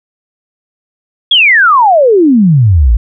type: exponential sweep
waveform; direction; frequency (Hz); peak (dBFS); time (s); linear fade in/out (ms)
sine; down; 3424 to 50.2; -3; 1.31-2.97; 5
effects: none